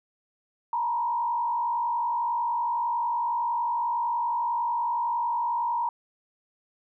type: tone with frequency modulation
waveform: sine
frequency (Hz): 947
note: A#5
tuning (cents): +27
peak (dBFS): -24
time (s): 0.73-5.89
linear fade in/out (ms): 2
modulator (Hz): 50.9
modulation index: 0.82
effects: none